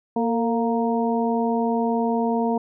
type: harmonic tone with a mistuned harmonic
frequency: 233.1 Hz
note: A#3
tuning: in tune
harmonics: 1 / 2 / 3 / 4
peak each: -22 / -25 / -27 / -28 dBFS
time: 0.16-2.58 s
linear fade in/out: 5 ms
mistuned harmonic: 2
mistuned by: -43 cents
effects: none